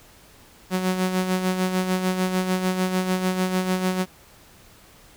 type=tone with tremolo; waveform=sawtooth; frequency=185 Hz; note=F#3; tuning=in tune; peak=-15 dBFS; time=0.7-4.06 s; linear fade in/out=50 ms; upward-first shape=sine; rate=6.7 Hz; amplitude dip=55%; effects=pink hiss -51 dBFS RMS until 5.16 s